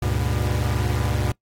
45% pulse tone cluster, 71.7 / 100 / 120.3 Hz, D2 / G2 / B2, -41 / +35 / -45 cents, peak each -25 dBFS, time 0.02-1.32 s, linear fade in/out 5 ms, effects noise-tail reverb RT60 0.1 s tail -21 dB re dry + AAC 48 kbps

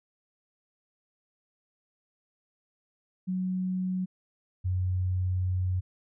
sine tone pair in turn, 185 / 91.86 Hz, F#3 / F#2, 0 / -12 cents, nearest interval octave, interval 1212 cents, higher first, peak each -27 / -25 dBFS, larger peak second, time 3.27-4.06 / 4.64-5.81 s, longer second, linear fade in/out 20 ms, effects none

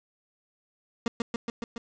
30% pulse tone with echo, 233.1 Hz, A#3, in tune, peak -21 dBFS, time 1.06-1.08 s, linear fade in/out 2 ms, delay 140 ms, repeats 5, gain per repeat -2 dB, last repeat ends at 1.78 s, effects resampled to 16000 Hz + 8-bit

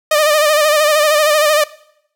sawtooth tone with vibrato, 606 Hz, D#5, 46 cents flat, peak -6 dBFS, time 0.11-1.64 s, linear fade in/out 5 ms, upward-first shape sine, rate 13 Hz, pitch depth 59 cents each way, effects noise-tail reverb RT60 0.7 s tail -20 dB re dry

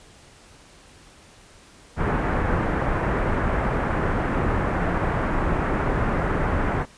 pink low-pass noise, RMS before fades -23 dBFS, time 1.96-6.86 s, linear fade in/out 50 ms, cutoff 1800 Hz, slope 24 dB/octave, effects pink hiss -50 dBFS RMS until 6.97 s + resampled to 22050 Hz

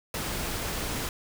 pink noise, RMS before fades -32 dBFS, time 0.14-1.09 s, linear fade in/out 2 ms, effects none

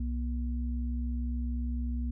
sine tone pair together, 63.4 / 239.4 Hz, B1 / A#3, +46 / +46 cents, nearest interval octave + major seventh, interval 2300 cents, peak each -30 / -37 dBFS, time 0-2.11 s, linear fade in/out 5 ms, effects none

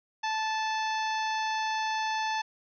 harmonic tone, 875 Hz, A5, 10 cents flat, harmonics 1 / 2 / 3 / 4 / 5 / 6 / 7, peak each -29 / -35 / -39 / -41 / -43 / -45 / -46 dBFS, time 0.23-2.42 s, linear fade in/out 10 ms, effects none

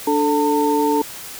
sine tone cluster, 292.9 / 439.2 / 902 Hz, D4 / A4 / A5, -5 / -3 / +43 cents, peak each -19 dBFS, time 0.07-1.02 s, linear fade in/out 5 ms, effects white hiss -34 dBFS RMS until 1.39 s

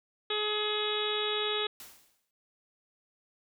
harmonic tone, 422.3 Hz, G#4, 29 cents sharp, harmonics 1 / 2 / 3 / 4 / 5 / 6 / 7 / 8 / 9, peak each -33 / -42 / -38 / -42 / -43 / -41 / -42 / -34 / -36 dBFS, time 0.3-1.67 s, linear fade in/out 5 ms
white noise with exponential decay, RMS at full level -45 dBFS, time 1.8-2.31 s, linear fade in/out 1 ms, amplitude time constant 110 ms
effects none

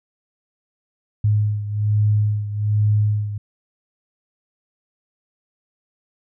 sine beating tone pair, 104.9 / 106.1 Hz, G#2 / G#2, +18 / +38 cents, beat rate 1.2 Hz, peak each -17 / -22 dBFS, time 1.24-3.38 s, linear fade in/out 5 ms, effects none

